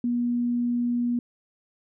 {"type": "tone", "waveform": "sine", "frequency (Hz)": 240.9, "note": "B3", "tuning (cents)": -43, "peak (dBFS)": -22, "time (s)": [0.04, 1.19], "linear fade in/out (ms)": 2, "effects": []}